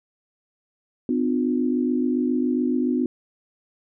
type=tone cluster; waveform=sine; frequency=252.5 / 299.7 / 355.2 Hz; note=B3 / D4 / F4; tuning=+39 / +35 / +29 cents; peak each=-21 / -26 / -27 dBFS; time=1.09-3.06 s; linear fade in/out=2 ms; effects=none